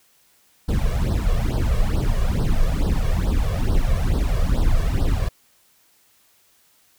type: noise with flanger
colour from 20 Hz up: brown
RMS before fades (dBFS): -19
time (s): 0.68-5.29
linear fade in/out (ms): 10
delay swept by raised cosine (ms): 0.21 to 1.81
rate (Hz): 2.3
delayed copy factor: +1
effects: white hiss -59 dBFS RMS until 6.98 s